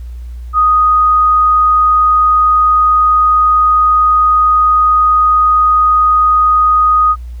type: tone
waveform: sine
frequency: 1244.5 Hz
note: D#6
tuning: in tune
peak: -6 dBFS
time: 0.53-7.16 s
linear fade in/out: 50 ms
effects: added 60 Hz sine -23 dBFS peak until 7.4 s + pink hiss -51 dBFS RMS until 7.4 s